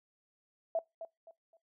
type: tone with echo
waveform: sine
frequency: 659.3 Hz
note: E5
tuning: in tune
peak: -28 dBFS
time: 0.75-0.79 s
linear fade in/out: 2 ms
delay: 260 ms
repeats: 3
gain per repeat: -11 dB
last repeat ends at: 1.57 s
effects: noise-tail reverb RT60 0.2 s tail -23 dB re dry